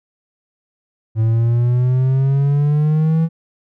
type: exponential sweep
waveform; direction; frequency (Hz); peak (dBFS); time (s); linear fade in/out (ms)
triangle; up; 110 to 164.81; -10; 1.15-3.29; 50
effects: none